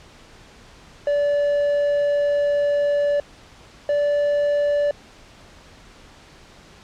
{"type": "tone pair in turn", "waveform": "triangle", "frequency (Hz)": [578, 581], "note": ["D5", "D5"], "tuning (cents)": [-28, -19], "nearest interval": "unison", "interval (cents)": 9, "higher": "second", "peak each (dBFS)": [-15, -15], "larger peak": "neither", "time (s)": [[1.07, 3.2], [3.89, 4.91]], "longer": "first", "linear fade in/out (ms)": 2, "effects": ["pink hiss -47 dBFS RMS until 6.83 s", "low-pass 6000 Hz 12 dB/octave"]}